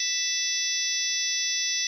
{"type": "harmonic tone with a mistuned harmonic", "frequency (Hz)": 659.3, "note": "E5", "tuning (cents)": 0, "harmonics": [3, 4, 5, 6, 7, 8, 9], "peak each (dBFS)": [-34, -35, -33, -36, -36, -30, -29], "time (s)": [0, 1.87], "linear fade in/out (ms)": 2, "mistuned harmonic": 5, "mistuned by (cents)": 79, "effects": ["9-bit"]}